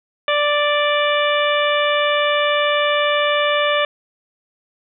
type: harmonic tone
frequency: 587.3 Hz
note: D5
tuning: in tune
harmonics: 1 / 2 / 3 / 4 / 5 / 6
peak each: -18 / -21 / -23 / -24 / -25 / -26 dBFS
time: 0.28-3.85 s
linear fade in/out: 2 ms
effects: none